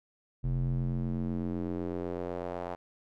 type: tone with band-pass filter sweep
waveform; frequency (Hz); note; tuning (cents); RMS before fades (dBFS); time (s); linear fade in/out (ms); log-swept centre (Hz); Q
square; 44; F1; +14; -33; 0.43-2.76; 20; 110 to 740; 1.9
effects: none